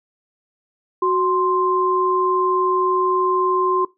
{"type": "tone pair together", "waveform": "sine", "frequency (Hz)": [370, 1046.5], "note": ["F#4", "C6"], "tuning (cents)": [0, 0], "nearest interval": "octave + tritone", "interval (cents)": 1800, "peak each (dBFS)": -18, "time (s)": [1.02, 3.85], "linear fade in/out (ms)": 5, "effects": ["noise-tail reverb RT60 0.2 s tail -20 dB re dry"]}